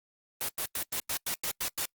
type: noise bursts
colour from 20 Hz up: white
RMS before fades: -32 dBFS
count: 9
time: 0.41-1.854 s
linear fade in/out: 0 ms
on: 76 ms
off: 95 ms
effects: noise-tail reverb RT60 0.1 s tail -26 dB re dry + Opus 24 kbps